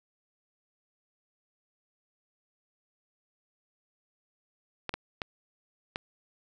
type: clicks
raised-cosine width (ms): 0.3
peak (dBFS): -16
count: 4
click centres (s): 4.893 / 4.94 / 5.218 / 5.959
effects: none